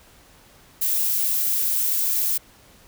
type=noise; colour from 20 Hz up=violet; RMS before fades=-22 dBFS; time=0.81-2.38 s; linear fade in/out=10 ms; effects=pink hiss -52 dBFS RMS until 2.87 s